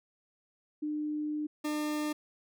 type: tone pair in turn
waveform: sine / 40% pulse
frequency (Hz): 301.1 / 301.1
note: D4 / D4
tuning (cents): +43 / +43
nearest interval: unison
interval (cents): 0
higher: neither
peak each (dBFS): -31 / -30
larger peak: second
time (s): 0.82-1.47 / 1.64-2.13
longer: first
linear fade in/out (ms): 10
effects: none